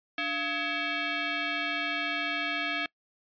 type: tone with frequency modulation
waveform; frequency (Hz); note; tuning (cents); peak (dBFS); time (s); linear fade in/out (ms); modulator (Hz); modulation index
sine; 293; D4; -4; -28; 0.18-2.86; 2; 982; 3.1
effects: noise-tail reverb RT60 0.1 s tail -24 dB re dry + resampled to 11025 Hz